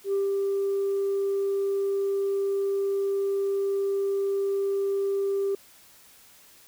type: tone with ADSR envelope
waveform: sine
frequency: 395 Hz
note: G4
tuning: 13 cents sharp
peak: -20 dBFS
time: 0.04-5.55 s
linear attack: 91 ms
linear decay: 160 ms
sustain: -2 dB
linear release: 3 ms
effects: tanh soft clip ceiling -20 dBFS + white hiss -54 dBFS RMS until 6.67 s